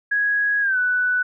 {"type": "tone with pitch glide", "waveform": "sine", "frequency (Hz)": [1661.2, 1488.5], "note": ["G#6", "F#6"], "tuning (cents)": [0, 10], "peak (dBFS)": -17, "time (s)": [0.11, 1.23], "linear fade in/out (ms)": 10, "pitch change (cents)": -190, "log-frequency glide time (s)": [0.61, 0.78], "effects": []}